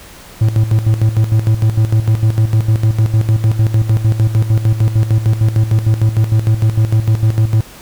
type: tone with tremolo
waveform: triangle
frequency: 110 Hz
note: A2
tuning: in tune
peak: -5 dBFS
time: 0.41-7.61 s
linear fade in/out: 5 ms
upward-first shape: square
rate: 6.6 Hz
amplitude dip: 70%
effects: pink hiss -37 dBFS RMS until 7.81 s